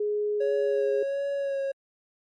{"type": "tone with pitch glide", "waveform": "sine", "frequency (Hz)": [417.5, 412.9], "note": ["G#4", "G#4"], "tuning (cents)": [9, -10], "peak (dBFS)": -24, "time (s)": [0, 1.03], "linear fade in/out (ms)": 5, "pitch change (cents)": -19, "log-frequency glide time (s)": [0.33, 0.76]}
{"type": "tone with vibrato", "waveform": "triangle", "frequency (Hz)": 554, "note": "C#5", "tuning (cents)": -1, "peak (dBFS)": -24, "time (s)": [0.4, 1.72], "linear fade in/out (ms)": 10, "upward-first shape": "sine", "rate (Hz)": 1.4, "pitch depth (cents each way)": 24}
{"effects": ["MP3 48 kbps"]}